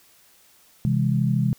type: chord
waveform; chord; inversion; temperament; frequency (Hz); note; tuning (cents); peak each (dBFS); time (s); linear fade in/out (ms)
sine; C augmented; none; just; 130.81 / 163.52 / 204.4; C3 / E3 / G#3; 0 / -14 / -27; -21 / -24 / -24; 0.85-1.53; 0
effects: white hiss -56 dBFS RMS until 1.58 s

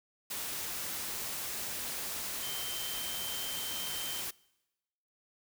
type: tone in noise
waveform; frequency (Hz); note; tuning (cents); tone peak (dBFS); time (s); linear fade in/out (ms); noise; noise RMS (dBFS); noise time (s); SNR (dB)
sine; 3118; G7; -10; -41; 2.42-4.21; 10; white; -38; 0.3-4.31; -6
effects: noise-tail reverb RT60 1.0 s tail -24 dB re dry

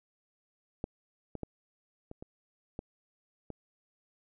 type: clicks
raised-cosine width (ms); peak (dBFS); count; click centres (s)
2; -20 / -25 / -23 / -30 / -30 / -24 / -27; 7; 0.841 / 1.353 / 1.433 / 2.114 / 2.225 / 2.791 / 3.503
effects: none

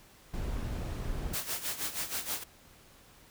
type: noise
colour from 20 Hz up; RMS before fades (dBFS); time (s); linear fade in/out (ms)
brown; -35; 0.33-1.35; 10
type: noise with tremolo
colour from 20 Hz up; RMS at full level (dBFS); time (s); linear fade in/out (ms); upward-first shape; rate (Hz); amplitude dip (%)
white; -33; 1.33-2.44; 10; sine; 6.3; 75
effects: pink hiss -58 dBFS RMS until 3.3 s

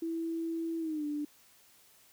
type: tone with pitch glide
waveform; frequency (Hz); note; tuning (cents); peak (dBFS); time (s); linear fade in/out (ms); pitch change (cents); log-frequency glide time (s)
sine; 329.6 to 295.3; E4 to D4; 0 to +10; -32; 0.02-1.25; 5; -190; 0.79-1.05
effects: white hiss -62 dBFS RMS until 2.12 s

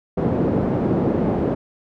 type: band-pass noise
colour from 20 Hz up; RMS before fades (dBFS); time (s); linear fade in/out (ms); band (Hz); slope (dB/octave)
pink; -20; 0.17-1.55; 10; 150 to 450; 12
effects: none

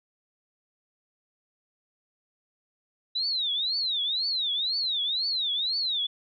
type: tone with vibrato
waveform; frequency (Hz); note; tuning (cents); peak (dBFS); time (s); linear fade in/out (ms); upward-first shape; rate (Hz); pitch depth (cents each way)
sine; 3882; B7; -31; -25; 3.15-6.07; 10; triangle; 2; 280
effects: none

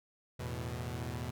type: chord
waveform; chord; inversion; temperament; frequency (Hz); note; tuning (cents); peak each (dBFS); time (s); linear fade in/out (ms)
sawtooth; E suspended fourth; none; equal with one note detuned; 82.41 / 109.11 / 123.47; E2 / A2 / B2; 0 / -14 / 0; -38 / -39 / -36; 0.39-1.31; 10
effects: none

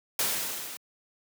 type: noise with level ramp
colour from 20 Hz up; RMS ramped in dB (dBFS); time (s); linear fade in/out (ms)
white; -26 to -41; 0.19-0.77; 2
effects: high-pass 150 Hz 12 dB/octave

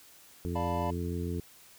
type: harmonic tone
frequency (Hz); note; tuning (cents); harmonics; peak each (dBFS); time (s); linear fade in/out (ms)
86.7; F2; -12; 1 / 2 / 3 / 4 / 5; -34 / -37 / -39 / -40 / -41; 0.45-1.4; 0
type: chord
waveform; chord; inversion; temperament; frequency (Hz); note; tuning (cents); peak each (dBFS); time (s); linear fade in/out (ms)
triangle; B half-diminished seventh; first; equal; 587.3 / 698.5 / 880 / 987.8; D5 / F5 / A5 / B5; 0 / 0 / 0 / 0; -35; 0.55-0.91; 10
effects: white hiss -56 dBFS RMS until 1.78 s

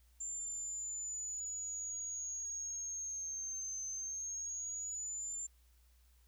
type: exponential two-way sweep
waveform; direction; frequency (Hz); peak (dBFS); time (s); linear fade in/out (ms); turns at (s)
sine; down then up; 7270 to 6220 to 7270; -39; 0.2-5.47; 10; 3.87
effects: added 60 Hz sine -64 dBFS peak until 6.27 s + white hiss -74 dBFS RMS until 6.27 s

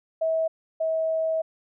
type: tone pair in turn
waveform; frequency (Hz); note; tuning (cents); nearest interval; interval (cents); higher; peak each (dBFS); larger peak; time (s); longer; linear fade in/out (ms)
sine; 646 / 643.3; E5 / E5; -35 / -42; unison; 7; first; -21 / -22; first; 0.21-0.48 / 0.8-1.42; second; 10
effects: none

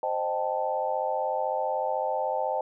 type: chord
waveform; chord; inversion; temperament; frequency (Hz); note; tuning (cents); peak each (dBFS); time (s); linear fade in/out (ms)
sine; A half-diminished seventh; first; equal with one note detuned; 523.3 / 617.2 / 784 / 880; C5 / Eb5 / G5 / A5; 0 / -14 / 0 / 0; -31; 0.03-2.61; 2
effects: none

